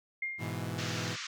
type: tone with exponential decay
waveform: sine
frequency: 2118 Hz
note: C7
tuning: 21 cents sharp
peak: -30 dBFS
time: 0.22-0.82 s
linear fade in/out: 5 ms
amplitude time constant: 130 ms
type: chord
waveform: sawtooth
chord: E major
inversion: first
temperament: equal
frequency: 103.83 / 123.47 / 164.81 Hz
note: G#2 / B2 / E3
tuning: 0 / 0 / 0 cents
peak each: -35 dBFS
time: 0.38-1.17 s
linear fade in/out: 50 ms
type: band-pass noise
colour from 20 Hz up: pink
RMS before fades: -40 dBFS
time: 0.78-1.27 s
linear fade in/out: 5 ms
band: 1200 to 6800 Hz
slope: 48 dB/octave
effects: none